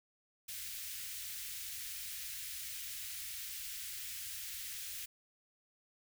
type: band-stop noise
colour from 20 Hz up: white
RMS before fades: -44 dBFS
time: 0.48-5.06 s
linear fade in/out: 10 ms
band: 100 to 1800 Hz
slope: 24 dB/octave
effects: none